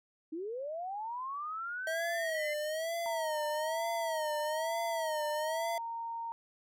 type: linear sweep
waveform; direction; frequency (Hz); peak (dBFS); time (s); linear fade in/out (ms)
sine; up; 302.2 to 2088; -36; 0.32-2.54; 10
type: tone with vibrato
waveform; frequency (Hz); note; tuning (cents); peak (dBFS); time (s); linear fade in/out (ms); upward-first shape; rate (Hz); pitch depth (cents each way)
square; 637; D#5; +41; -34; 1.87-5.78; 2; sine; 1.1; 110
type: tone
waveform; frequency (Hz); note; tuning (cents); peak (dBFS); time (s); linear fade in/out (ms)
sine; 923; A#5; -17; -36; 3.06-6.32; 0
effects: none